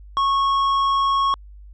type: tone with tanh clipping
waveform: sine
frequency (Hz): 1100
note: C#6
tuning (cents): -14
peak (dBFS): -18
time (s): 0.17-1.34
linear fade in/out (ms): 0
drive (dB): 11
effects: added 50 Hz sine -39 dBFS peak until 1.73 s + low-pass 5000 Hz 12 dB/octave